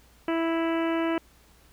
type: harmonic tone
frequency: 329.6 Hz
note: E4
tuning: in tune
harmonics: 1 / 2 / 3 / 4 / 5 / 6 / 7 / 8 / 9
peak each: -25 / -31 / -35 / -37 / -39 / -41 / -42 / -43 / -44 dBFS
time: 0.28-1.18 s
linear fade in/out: 2 ms
effects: added 60 Hz sine -59 dBFS peak until 1.72 s + pink hiss -59 dBFS RMS until 1.72 s